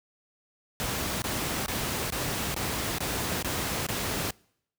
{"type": "noise bursts", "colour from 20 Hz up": "pink", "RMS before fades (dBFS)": -30, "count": 8, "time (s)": [0.8, 4.307], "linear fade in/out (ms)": 0, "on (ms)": 420, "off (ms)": 21, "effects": ["noise-tail reverb RT60 0.7 s tail -26 dB re dry", "high-pass 60 Hz 12 dB/octave"]}